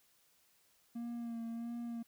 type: tone with vibrato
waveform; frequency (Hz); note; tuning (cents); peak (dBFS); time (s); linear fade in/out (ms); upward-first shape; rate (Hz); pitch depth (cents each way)
triangle; 233.1; A#3; 0; -37; 0.95-2.03; 10; sine; 1.5; 28
effects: white hiss -71 dBFS RMS until 2.07 s